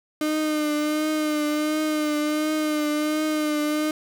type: tone with vibrato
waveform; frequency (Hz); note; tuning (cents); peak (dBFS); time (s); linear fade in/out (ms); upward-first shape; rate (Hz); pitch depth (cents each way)
35% pulse; 304.1; D#4; -40; -20; 0.21-3.91; 2; triangle; 1.4; 36
effects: none